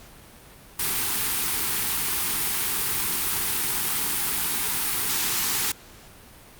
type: band-stop noise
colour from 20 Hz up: white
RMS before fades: -25 dBFS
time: 0.79-5.72 s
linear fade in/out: 5 ms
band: 460 to 750 Hz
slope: 96 dB/octave
effects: pink hiss -48 dBFS RMS until 6.59 s + Opus 48 kbps